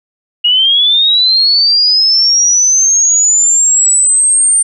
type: linear sweep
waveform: sine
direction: up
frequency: 2862 to 8890 Hz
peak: -6 dBFS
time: 0.44-4.63 s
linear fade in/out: 10 ms
effects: none